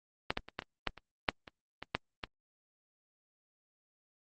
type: clicks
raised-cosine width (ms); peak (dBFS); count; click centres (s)
0.3; -12 / -15 / -29 / -18 / -28 / -13 / -30 / -9 / -28 / -24 / -12 / -19; 12; 0.305 / 0.374 / 0.486 / 0.591 / 0.622 / 0.873 / 0.977 / 1.288 / 1.478 / 1.826 / 1.95 / 2.238
effects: Opus 24 kbps